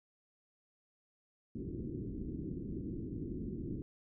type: low-pass noise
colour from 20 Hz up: white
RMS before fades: -41 dBFS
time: 1.55-3.82 s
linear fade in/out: 0 ms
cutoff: 360 Hz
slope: 48 dB/octave
effects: none